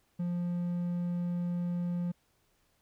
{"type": "tone", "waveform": "triangle", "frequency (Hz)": 175.1, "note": "F3", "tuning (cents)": 5, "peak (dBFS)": -28, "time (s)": [0.19, 2.12], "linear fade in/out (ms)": 10, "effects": ["pink hiss -72 dBFS RMS until 2.81 s"]}